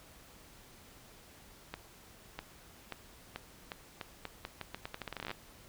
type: accelerating click train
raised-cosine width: 0.3 ms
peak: -23 dBFS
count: 24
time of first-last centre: 1.74-5.313 s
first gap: 650 ms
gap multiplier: 0.82
effects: pink hiss -57 dBFS RMS until 5.68 s